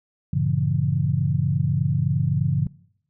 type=chord; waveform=sine; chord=G diminished seventh; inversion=none; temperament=just; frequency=98 / 117.6 / 141.12 / 169.34 Hz; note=G2 / Bb2 / Db3 / Fb3; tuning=0 / +16 / +31 / +47 cents; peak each=-26 / -27 / -21 / -26 dBFS; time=0.33-2.67 s; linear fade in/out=5 ms; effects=noise-tail reverb RT60 0.7 s tail -22 dB re dry